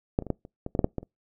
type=clicks; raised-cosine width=2 ms; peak=-9 / -23 / -24 / -12 / -30 / -19 / -15 / -8 / -8 / -16 / -29 dBFS; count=11; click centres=0.189 / 0.223 / 0.267 / 0.303 / 0.451 / 0.664 / 0.751 / 0.792 / 0.844 / 0.983 / 1.03 s; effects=noise-tail reverb RT60 0.2 s tail -25 dB re dry